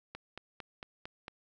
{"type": "click train", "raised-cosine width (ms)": 0.3, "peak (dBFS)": -26, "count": 6, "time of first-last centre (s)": [0.15, 1.281], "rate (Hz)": 4.42, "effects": []}